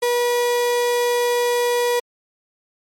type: tone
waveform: 35% pulse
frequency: 483.5 Hz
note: B4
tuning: 37 cents flat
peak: -15 dBFS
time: 0.02-2 s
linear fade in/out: 10 ms
effects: MP3 64 kbps